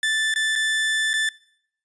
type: tone with dropouts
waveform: 30% pulse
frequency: 1760 Hz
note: A6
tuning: in tune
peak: -17 dBFS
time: 0.03-1.29 s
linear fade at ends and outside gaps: 2 ms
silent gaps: 0.34-0.359 / 0.555-0.559 / 1.133-1.138 s
effects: noise-tail reverb RT60 0.7 s tail -23 dB re dry + resampled to 22050 Hz